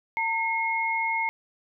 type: tone pair together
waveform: sine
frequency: 908 / 2157 Hz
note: A#5 / C#7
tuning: -46 / -48 cents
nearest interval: octave + minor third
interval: 1498 cents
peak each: -27 / -26 dBFS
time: 0.17-1.29 s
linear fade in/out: 0 ms
effects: none